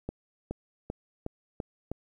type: accelerating click train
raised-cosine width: 2 ms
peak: -20 dBFS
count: 6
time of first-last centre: 0.09-1.916 s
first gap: 420 ms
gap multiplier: 0.93
effects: 10-bit